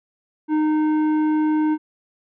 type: tone with tanh clipping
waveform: sine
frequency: 307.8 Hz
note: D#4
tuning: 19 cents flat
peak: -18 dBFS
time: 0.48-1.78 s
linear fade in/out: 50 ms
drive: 10 dB
effects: none